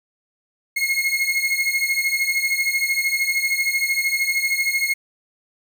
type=beating tone pair; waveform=40% pulse; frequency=2153 / 2166 Hz; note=C7 / C#7; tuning=+49 / -41 cents; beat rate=13 Hz; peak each=-21 dBFS; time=0.76-4.94 s; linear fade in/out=10 ms; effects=none